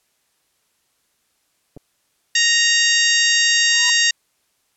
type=clicks; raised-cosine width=2 ms; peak=-26 dBFS; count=2; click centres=1.766 / 1.773 s
type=harmonic tone; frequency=932.3 Hz; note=A#5; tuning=in tune; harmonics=2 / 3 / 4 / 5 / 6 / 7 / 8; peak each=-18 / -20 / -21 / -22 / -23 / -23 / -24 dBFS; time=2.35-4.11 s; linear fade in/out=5 ms
type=tone with exponential growth; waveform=sawtooth; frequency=987.8 Hz; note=B5; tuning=in tune; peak=-21 dBFS; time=3.6-3.9 s; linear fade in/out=2 ms; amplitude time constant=65 ms
effects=white hiss -66 dBFS RMS until 4.76 s + low-pass 12000 Hz 12 dB/octave